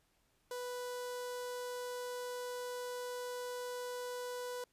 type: tone with notch filter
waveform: sawtooth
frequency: 493.9 Hz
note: B4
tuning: in tune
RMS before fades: -42 dBFS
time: 0.51-4.64 s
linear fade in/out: 2 ms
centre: 2300 Hz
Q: 1.5
effects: pink hiss -75 dBFS RMS until 4.72 s + resampled to 32000 Hz